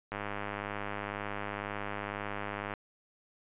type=click train; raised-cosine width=0.5 ms; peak=-21 dBFS; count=268; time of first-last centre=0.12-2.738 s; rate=102 Hz; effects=resampled to 8000 Hz